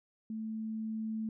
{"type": "tone with level ramp", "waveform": "sine", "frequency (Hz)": 220, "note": "A3", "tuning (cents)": 0, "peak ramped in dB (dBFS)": [-36, -33], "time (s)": [0.3, 1.29], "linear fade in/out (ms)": 2, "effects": []}